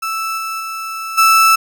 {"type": "tone with level steps", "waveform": "35% pulse", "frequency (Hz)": 1318.5, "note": "E6", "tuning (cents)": 0, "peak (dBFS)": [-17, -19, -21, -6], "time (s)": [0.02, 1.56], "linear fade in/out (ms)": 10, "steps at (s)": [0.37, 0.59, 1.17], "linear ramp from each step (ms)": 20, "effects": []}